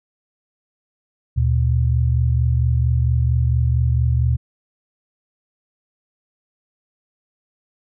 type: tone pair together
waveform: sine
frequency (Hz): 75.6 / 120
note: D#2 / B2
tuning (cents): -49 / -49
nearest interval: minor sixth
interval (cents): 800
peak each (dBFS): -17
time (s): 1.36-4.37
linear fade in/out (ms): 20
effects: none